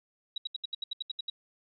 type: tone bursts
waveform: sine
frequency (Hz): 3863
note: B7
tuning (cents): -39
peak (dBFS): -31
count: 11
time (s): 0.36-1.3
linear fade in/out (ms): 5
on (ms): 20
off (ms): 72
effects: none